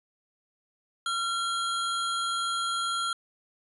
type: tone pair together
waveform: square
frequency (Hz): 1371 / 3266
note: F6 / G#7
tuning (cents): -32 / -30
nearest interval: octave + minor third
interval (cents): 1502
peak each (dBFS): -29 / -34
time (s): 1.06-3.13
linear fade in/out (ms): 2
effects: resampled to 24000 Hz